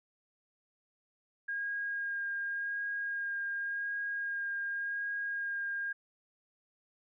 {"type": "tone with vibrato", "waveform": "sine", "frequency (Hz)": 1623, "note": "G#6", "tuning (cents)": -40, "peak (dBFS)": -33, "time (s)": [1.48, 5.93], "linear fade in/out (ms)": 10, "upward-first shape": "sine", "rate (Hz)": 0.89, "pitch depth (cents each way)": 12, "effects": []}